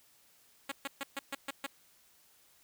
5% pulse tone bursts, 276.1 Hz, C#4, 7 cents flat, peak -24 dBFS, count 7, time 0.69-1.666 s, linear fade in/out 5 ms, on 28 ms, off 130 ms, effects white hiss -65 dBFS RMS until 2.63 s

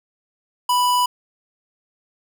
square tone, 987.8 Hz, B5, in tune, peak -16 dBFS, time 0.69-1.06 s, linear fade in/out 5 ms, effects none

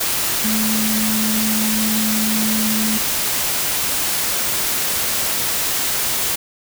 sine tone in noise, 217.2 Hz, A3, 22 cents flat, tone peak -19 dBFS, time 0.44-2.98 s, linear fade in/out 10 ms, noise white, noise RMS -20 dBFS, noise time 0-6.36 s, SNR -2 dB, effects none

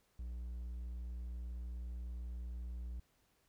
triangle tone, 60 Hz, B1, 49 cents flat, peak -39 dBFS, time 0.19-3 s, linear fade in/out 5 ms, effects pink hiss -75 dBFS RMS until 3.48 s

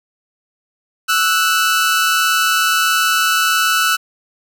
sawtooth tone pair together, 1318.5 / 1480 Hz, E6 / F#6, 0 / 0 cents, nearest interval major second, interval 200 cents, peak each -12 dBFS, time 1.08-3.97 s, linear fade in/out 20 ms, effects none

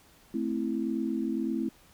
sine chord, A minor, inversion none, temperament equal, 220 / 261.6 / 329.6 Hz, A3 / C4 / E4, 0 / 0 / 0 cents, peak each -32 dBFS, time 0.34-1.69 s, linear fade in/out 5 ms, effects pink hiss -59 dBFS RMS until 1.93 s

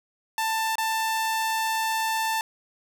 sawtooth tone with dropouts, 888 Hz, A5, 16 cents sharp, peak -20 dBFS, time 0.38-2.41 s, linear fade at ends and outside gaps 1 ms, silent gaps 0.755-0.782 s, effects none

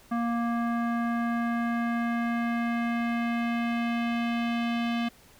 square tone with low-pass filter sweep, 234.6 Hz, A#3, 11 cents sharp, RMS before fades -28 dBFS, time 0.11-5.09 s, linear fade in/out 10 ms, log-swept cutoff 1300 to 3100 Hz, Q 2, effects pink hiss -56 dBFS RMS until 5.39 s

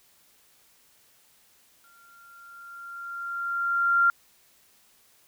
sine tone with exponential growth, 1386 Hz, F6, 14 cents flat, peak -16 dBFS, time 1.84-4.1 s, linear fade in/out 1 ms, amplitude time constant 490 ms, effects white hiss -61 dBFS RMS until 5.27 s

